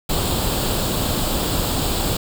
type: noise with comb filter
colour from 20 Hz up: pink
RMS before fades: -21 dBFS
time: 0.09-2.17 s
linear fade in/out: 5 ms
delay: 0.25 ms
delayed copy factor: +0.6
effects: none